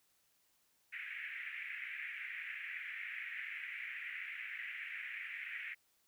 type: band-pass noise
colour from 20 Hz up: pink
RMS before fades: -45 dBFS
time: 0.92-5.75 s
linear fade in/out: 20 ms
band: 1800 to 2400 Hz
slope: 48 dB/octave
effects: white hiss -75 dBFS RMS until 6.07 s

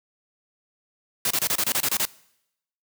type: noise bursts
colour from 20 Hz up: white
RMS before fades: -23 dBFS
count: 10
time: 1.25-2.053 s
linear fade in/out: 2 ms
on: 56 ms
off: 27 ms
effects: noise-tail reverb RT60 0.8 s tail -22 dB re dry + high-pass 80 Hz 12 dB/octave

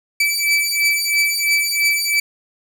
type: beating tone pair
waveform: sawtooth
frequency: 2309 / 2312 Hz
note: D7 / D7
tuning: -30 / -28 cents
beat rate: 3 Hz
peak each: -15 dBFS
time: 0.2-2.2 s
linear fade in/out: 5 ms
effects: none

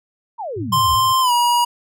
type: exponential sweep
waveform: sine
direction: down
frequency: 989 to 57.8 Hz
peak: -24 dBFS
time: 0.38-0.96 s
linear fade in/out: 20 ms
type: band-pass noise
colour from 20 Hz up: white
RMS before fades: -30 dBFS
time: 0.56-1.13 s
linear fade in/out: 20 ms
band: 100 to 120 Hz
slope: 96 dB/octave
type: tone with pitch glide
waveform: square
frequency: 1046.5 to 959.6 Hz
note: C6 to A#5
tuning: 0 to +50 cents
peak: -14 dBFS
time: 0.72-1.65 s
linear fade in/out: 10 ms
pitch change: -150 cents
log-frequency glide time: 1.21-1.32 s
effects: none

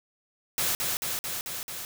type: noise with echo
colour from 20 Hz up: white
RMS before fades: -27 dBFS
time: 0.58-0.75 s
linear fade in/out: 0 ms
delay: 220 ms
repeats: 5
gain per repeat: -2 dB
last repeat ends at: 1.85 s
effects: none

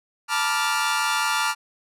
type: chord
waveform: sawtooth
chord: B half-diminished seventh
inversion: third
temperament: equal with one note detuned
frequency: 880 / 965.2 / 1174.7 / 1396.9 Hz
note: A5 / B5 / D6 / F6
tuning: 0 / -40 / 0 / 0 cents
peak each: -23 / -26 / -23 / -21 dBFS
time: 0.28-1.55 s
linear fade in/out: 50 ms
effects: low-pass 12000 Hz 12 dB/octave

